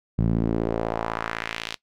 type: tone with band-pass filter sweep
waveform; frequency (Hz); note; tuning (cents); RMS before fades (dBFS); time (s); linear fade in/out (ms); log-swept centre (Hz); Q
sawtooth; 56; A1; +31; -26; 0.18-1.76; 10; 150 to 3900; 1.5
effects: noise-tail reverb RT60 0.1 s tail -20 dB re dry